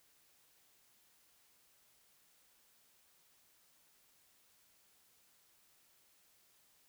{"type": "silence", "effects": ["white hiss -70 dBFS RMS until 6.88 s"]}